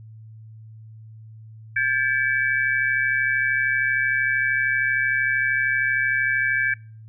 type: tone cluster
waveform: sine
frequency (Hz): 1593 / 1726 / 2290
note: G6 / A6 / D7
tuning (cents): +27 / -34 / -44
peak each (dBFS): -22 / -23 / -25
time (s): 1.76-6.74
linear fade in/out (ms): 5
effects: noise-tail reverb RT60 0.4 s tail -24 dB re dry + added 110 Hz sine -40 dBFS peak until 7.08 s